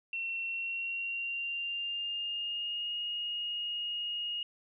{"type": "tone with pitch glide", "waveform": "sine", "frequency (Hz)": [2715, 2866], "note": ["F7", "F7"], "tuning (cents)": [-50, 44], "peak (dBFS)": -33, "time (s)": [0.13, 4.43], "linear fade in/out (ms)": 2, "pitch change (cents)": 94, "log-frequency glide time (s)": [0.44, 2.96], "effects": []}